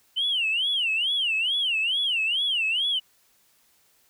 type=tone with vibrato; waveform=sine; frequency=2960 Hz; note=F#7; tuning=in tune; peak=-21 dBFS; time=0.16-3 s; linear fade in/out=20 ms; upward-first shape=sine; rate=2.3 Hz; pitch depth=240 cents each way; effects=tanh soft clip ceiling -17 dBFS + white hiss -63 dBFS RMS until 4.09 s